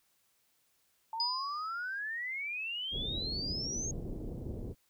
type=exponential sweep; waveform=sine; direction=up; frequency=880 to 6610 Hz; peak=-35 dBFS; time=1.13-3.91 s; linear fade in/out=2 ms
type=tone with exponential decay; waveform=sine; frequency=4951 Hz; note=D#8; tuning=9 cents flat; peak=-28 dBFS; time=1.2-1.99 s; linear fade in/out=1 ms; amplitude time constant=170 ms
type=low-pass noise; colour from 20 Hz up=pink; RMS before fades=-40 dBFS; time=2.91-4.75 s; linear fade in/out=50 ms; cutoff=480 Hz; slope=24 dB/octave
effects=white hiss -73 dBFS RMS until 4.89 s